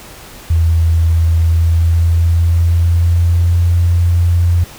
sine tone with pitch glide, 82.41 to 86.56 Hz, E2 to F2, 0 to -15 cents, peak -8 dBFS, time 0.5-4.64 s, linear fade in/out 5 ms, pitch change +85 cents, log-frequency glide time 1.33-3.73 s, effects pink hiss -35 dBFS RMS until 4.78 s

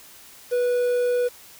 triangle tone with quantisation, 490 Hz, B4, 14 cents flat, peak -17 dBFS, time 0.51-1.29 s, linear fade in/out 20 ms, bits 7, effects white hiss -47 dBFS RMS until 1.59 s

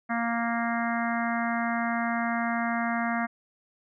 harmonic tone, 233.1 Hz, A#3, in tune, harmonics 1 / 3 / 4 / 5 / 6 / 7 / 8 / 9, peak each -29 / -31 / -38 / -35 / -36 / -36 / -37 / -38 dBFS, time 0.09-3.27 s, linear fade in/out 20 ms, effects none

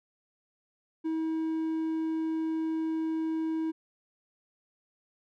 triangle tone, 320.5 Hz, E4, 49 cents flat, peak -26 dBFS, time 1.04-3.72 s, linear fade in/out 20 ms, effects none

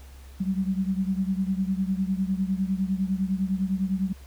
sine beating tone pair, 187.6 / 197.5 Hz, F#3 / G3, +24 / +13 cents, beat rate 9.9 Hz, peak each -25 / -28 dBFS, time 0.4-4.13 s, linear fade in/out 10 ms, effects added 67 Hz sine -43 dBFS peak until 4.26 s + pink hiss -54 dBFS RMS until 4.26 s

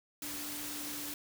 sine tone in noise, 293.7 Hz, D4, in tune, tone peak -46 dBFS, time 0.22-1.14 s, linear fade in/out 2 ms, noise white, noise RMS -41 dBFS, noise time 0.22-1.14 s, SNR -8 dB, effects none

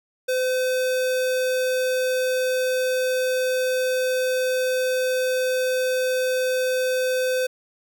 square tone, 511 Hz, C5, 41 cents flat, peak -21 dBFS, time 0.28-7.47 s, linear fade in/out 10 ms, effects none

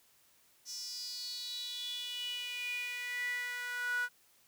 sawtooth tone with high-pass filter sweep, 490 Hz, B4, 14 cents flat, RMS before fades -39 dBFS, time 0.65-4.09 s, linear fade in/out 50 ms, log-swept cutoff 5700 to 1400 Hz, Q 9.1, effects white hiss -67 dBFS RMS until 4.47 s

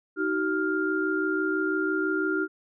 sine tone cluster, 313.5 / 379.5 / 1402 Hz, D#4 / F#4 / F6, +13 / +44 / +6 cents, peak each -28 dBFS, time 0.16-2.48 s, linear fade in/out 50 ms, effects none

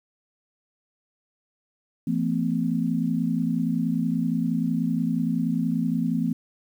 sine tone cluster, 169 / 224.6 / 255.2 Hz, E3 / A3 / C4, +43 / +36 / -43 cents, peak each -26 dBFS, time 2.07-6.33 s, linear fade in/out 5 ms, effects 9-bit

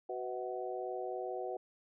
harmonic tone with a mistuned harmonic, 124.2 Hz, B2, 10 cents sharp, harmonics 3 / 4 / 5 / 6, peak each -41 / -42 / -44 / -42 dBFS, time 0.09-1.57 s, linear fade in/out 5 ms, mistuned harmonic 5, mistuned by +59 cents, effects none

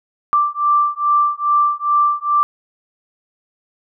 sine beating tone pair, 1174.7 / 1177.1 Hz, D6 / D6, 0 / +4 cents, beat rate 2.4 Hz, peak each -16 dBFS, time 0.33-2.43 s, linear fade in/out 0 ms, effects none

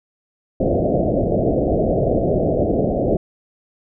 white low-pass noise, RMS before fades -18 dBFS, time 0.6-3.17 s, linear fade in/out 5 ms, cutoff 690 Hz, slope 96 dB/octave, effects none

